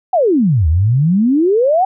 sine exponential two-way sweep, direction down then up, 784 to 74.3 to 784 Hz, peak -9 dBFS, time 0.13-1.85 s, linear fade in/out 5 ms, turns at 0.68 s, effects none

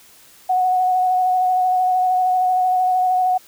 sine tone with vibrato, 737 Hz, F#5, 7 cents flat, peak -14 dBFS, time 0.49-3.38 s, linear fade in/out 10 ms, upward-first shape square, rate 13 Hz, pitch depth 14 cents each way, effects white hiss -48 dBFS RMS until 3.47 s

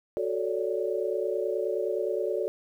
sine chord, D major seventh, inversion first, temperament equal with one note detuned, 370 / 440 / 557.9 / 587.3 Hz, F#4 / A4 / C#5 / D5, 0 / 0 / +11 / 0 cents, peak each -31 / -30 / -33 / -34 dBFS, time 0.17-2.48 s, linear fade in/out 0 ms, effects 10-bit

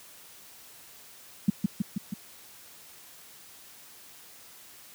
sine tone with echo, 200 Hz, G3, 35 cents sharp, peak -16 dBFS, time 1.48-1.5 s, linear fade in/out 5 ms, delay 160 ms, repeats 4, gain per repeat -3 dB, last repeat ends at 2.14 s, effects white hiss -51 dBFS RMS until 4.94 s + high-pass 60 Hz 12 dB/octave

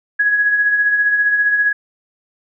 sine tone with tremolo, 1670 Hz, G#6, 9 cents sharp, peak -10 dBFS, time 0.19-1.73 s, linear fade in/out 10 ms, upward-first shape sine, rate 15 Hz, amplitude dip 45%, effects none

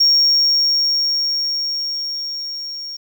triangle tone with level ramp, 5550 Hz, F8, 12 cents flat, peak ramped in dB -7 to -26 dBFS, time 0-2.97 s, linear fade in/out 10 ms, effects tanh soft clip ceiling -6 dBFS + 8-bit

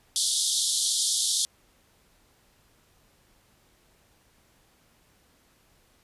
pink band-pass noise, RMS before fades -26 dBFS, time 0.16-1.45 s, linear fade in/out 0 ms, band 3300 to 11000 Hz, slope 96 dB/octave, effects pink hiss -63 dBFS RMS until 6.03 s + resampled to 32000 Hz

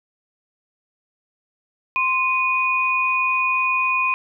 sine tone pair together, 1043 / 2474 Hz, C6 / D#7, -6 / -10 cents, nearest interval octave + minor third, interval 1496 cents, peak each -21 / -19 dBFS, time 1.96-4.14 s, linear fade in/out 0 ms, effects none

